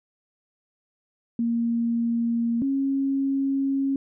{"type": "tone pair in turn", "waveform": "sine", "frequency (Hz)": [233.1, 272.9], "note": ["A#3", "C#4"], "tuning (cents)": [0, -27], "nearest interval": "minor third", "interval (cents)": 273, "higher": "second", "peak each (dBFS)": -21, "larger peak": "neither", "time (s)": [[1.39, 2.62], [2.62, 3.96]], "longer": "second", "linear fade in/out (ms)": 2, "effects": []}